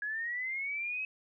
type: linear sweep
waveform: sine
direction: up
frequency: 1661.2 to 2569 Hz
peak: -33 dBFS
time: 0.02-1.05 s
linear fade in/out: 2 ms
effects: none